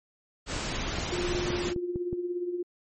pink noise, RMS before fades -32 dBFS, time 0.46-1.74 s, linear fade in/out 50 ms
clicks, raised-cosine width 3 ms, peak -20 dBFS, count 7, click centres 0.985 / 1.35 / 1.458 / 1.504 / 1.762 / 1.959 / 2.129 s
sine tone with tremolo, 353.6 Hz, F4, 22 cents sharp, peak -26 dBFS, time 1.12-2.63 s, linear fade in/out 5 ms, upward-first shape triangle, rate 17 Hz, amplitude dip 65%
effects MP3 32 kbps

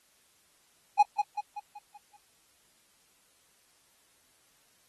triangle tone with echo, 830 Hz, G#5, 1 cent flat, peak -15 dBFS, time 0.99-1.03 s, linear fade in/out 10 ms, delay 190 ms, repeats 6, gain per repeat -6 dB, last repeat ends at 2.17 s, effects white hiss -66 dBFS RMS until 4.88 s + AAC 32 kbps

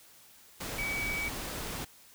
sine tone in noise, 2277 Hz, C#7, 46 cents sharp, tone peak -32 dBFS, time 0.78-1.29 s, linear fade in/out 10 ms, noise pink, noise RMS -38 dBFS, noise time 0.6-1.85 s, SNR +3 dB, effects white hiss -57 dBFS RMS until 2.14 s

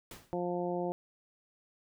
pink noise with exponential decay, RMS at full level -44 dBFS, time 0.11-0.4 s, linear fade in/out 2 ms, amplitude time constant 62 ms
harmonic tone, 176.5 Hz, F3, 19 cents sharp, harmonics 1 / 2 / 3 / 4 / 5, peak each -38 / -35 / -37 / -39 / -43 dBFS, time 0.33-0.92 s, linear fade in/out 0 ms
effects none

